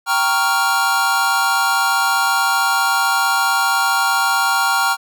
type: chord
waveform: square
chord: G half-diminished seventh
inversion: none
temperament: equal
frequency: 784 / 932.3 / 1108.7 / 1396.9 Hz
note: G5 / Bb5 / Db6 / F6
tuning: 0 / 0 / 0 / 0 cents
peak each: -22 / -22 / -23 / -18 dBFS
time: 0.06-4.97 s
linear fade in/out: 50 ms
effects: none